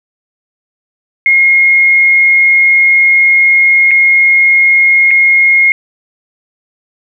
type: tone with dropouts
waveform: sine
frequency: 2148 Hz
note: C7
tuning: 45 cents sharp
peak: -4 dBFS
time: 1.26-5.72 s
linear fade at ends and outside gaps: 1 ms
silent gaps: 3.91-3.914 / 5.108-5.112 s
effects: none